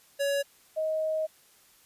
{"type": "tone pair in turn", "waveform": ["square", "sine"], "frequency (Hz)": [562, 629], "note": ["C#5", "D#5"], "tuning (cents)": [24, 19], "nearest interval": "major second", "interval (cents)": 195, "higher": "second", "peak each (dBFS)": -26, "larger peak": "neither", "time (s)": [[0.19, 0.43], [0.76, 1.27]], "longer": "second", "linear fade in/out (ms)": 20, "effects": ["white hiss -60 dBFS RMS until 1.85 s", "resampled to 32000 Hz"]}